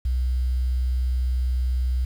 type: tone with quantisation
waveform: sine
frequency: 62.9 Hz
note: B1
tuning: 32 cents sharp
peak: -20 dBFS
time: 0.05-2.05 s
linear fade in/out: 5 ms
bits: 8
effects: none